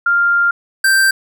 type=tone pair in turn; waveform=sine / square; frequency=1396.9 / 1568 Hz; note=F6 / G6; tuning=0 / 0 cents; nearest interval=major second; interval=200 cents; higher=second; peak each=-10 dBFS; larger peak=neither; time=0.06-0.51 / 0.84-1.11 s; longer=first; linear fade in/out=5 ms; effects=none